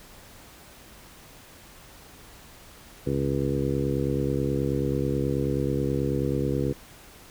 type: harmonic tone with a mistuned harmonic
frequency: 69.3 Hz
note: C#2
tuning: in tune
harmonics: 1 / 2 / 3 / 4 / 5 / 6 / 7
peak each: -34 / -28 / -34 / -30 / -31 / -32 / -32 dBFS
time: 3.06-6.73 s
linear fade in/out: 10 ms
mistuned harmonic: 1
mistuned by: +76 cents
effects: pink hiss -49 dBFS RMS until 7.3 s